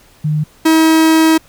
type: tone pair in turn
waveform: sine / 45% pulse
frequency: 152.2 / 320.1 Hz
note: D#3 / D#4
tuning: -38 / +49 cents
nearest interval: octave + minor second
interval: 1287 cents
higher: second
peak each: -12 / -7 dBFS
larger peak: second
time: 0.24-0.44 / 0.65-1.38 s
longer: second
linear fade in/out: 10 ms
effects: pink hiss -47 dBFS RMS until 1.48 s

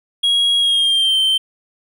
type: tone with pitch glide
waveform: triangle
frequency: 3300 to 3115 Hz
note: G#7 to G7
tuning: -12 to -12 cents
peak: -11 dBFS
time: 0.23-1.38 s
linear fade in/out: 10 ms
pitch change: -100 cents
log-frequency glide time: 0.6-1.18 s
effects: none

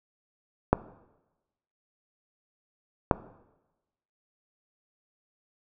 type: clicks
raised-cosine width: 1 ms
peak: -4 dBFS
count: 2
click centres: 0.73 / 3.112 s
effects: noise-tail reverb RT60 1.0 s tail -17 dB re dry

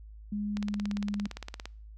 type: tone with pitch glide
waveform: sine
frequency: 206.8 to 204.3 Hz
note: G#3 to G#3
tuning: -7 to -28 cents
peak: -30 dBFS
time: 0.32-1.27 s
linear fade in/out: 5 ms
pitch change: -21 cents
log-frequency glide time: 0.53-0.98 s
type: click train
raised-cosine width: 0.2 ms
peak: -21 dBFS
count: 20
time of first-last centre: 0.57-1.656 s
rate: 17.5 Hz
effects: noise-tail reverb RT60 0.5 s tail -26 dB re dry + added 53 Hz sine -45 dBFS peak until 1.97 s

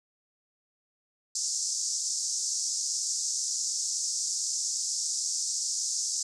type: band-pass noise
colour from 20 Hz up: pink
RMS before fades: -31 dBFS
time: 1.35-6.23 s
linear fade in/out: 5 ms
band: 5200 to 7900 Hz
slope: 48 dB/octave
effects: none

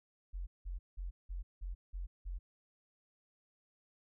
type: tone bursts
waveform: sine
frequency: 44.53 Hz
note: F1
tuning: 34 cents sharp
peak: -38 dBFS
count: 7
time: 0.33-2.39 s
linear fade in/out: 20 ms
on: 140 ms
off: 180 ms
effects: none

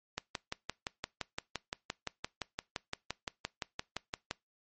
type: click train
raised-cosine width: 0.2 ms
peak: -17 dBFS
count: 25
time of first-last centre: 0.18-4.311 s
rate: 5.81 Hz
effects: noise-tail reverb RT60 0.2 s tail -23 dB re dry + MP3 32 kbps

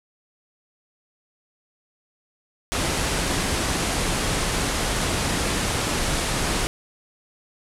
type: low-pass noise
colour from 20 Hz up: pink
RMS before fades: -24 dBFS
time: 2.72-6.67 s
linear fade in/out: 0 ms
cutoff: 11000 Hz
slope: 48 dB/octave
effects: none

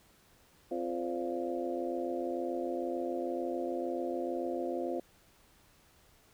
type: harmonic tone with a mistuned harmonic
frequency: 86.8 Hz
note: F2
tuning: 10 cents flat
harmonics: 3 / 4 / 5 / 6 / 7 / 8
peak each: -40 / -36 / -49 / -38 / -42 / -41 dBFS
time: 0.71-5 s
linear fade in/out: 5 ms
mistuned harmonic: 7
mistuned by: -72 cents
effects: pink hiss -64 dBFS RMS until 6.33 s

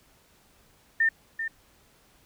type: tone with echo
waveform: sine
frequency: 1807 Hz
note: A6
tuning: 46 cents sharp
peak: -19 dBFS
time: 1-1.09 s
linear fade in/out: 5 ms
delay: 390 ms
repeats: 1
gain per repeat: -9 dB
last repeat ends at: 1.48 s
effects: pink hiss -61 dBFS RMS until 2.25 s

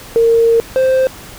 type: tone pair in turn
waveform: sine / triangle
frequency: 460 / 522.5 Hz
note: A#4 / C5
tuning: -23 / -2 cents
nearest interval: major second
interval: 221 cents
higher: second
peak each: -7 dBFS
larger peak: neither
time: 0.16-0.6 / 0.76-1.07 s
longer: first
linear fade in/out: 0 ms
effects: pink hiss -34 dBFS RMS until 1.38 s

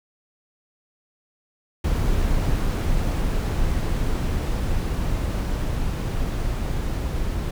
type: noise with level ramp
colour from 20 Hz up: brown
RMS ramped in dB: -21 to -25 dBFS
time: 1.84-7.51 s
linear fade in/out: 5 ms
effects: none

